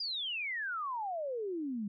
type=exponential sweep; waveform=sine; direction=down; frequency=4954 to 196 Hz; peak=-34 dBFS; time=0-1.88 s; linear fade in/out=5 ms; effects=none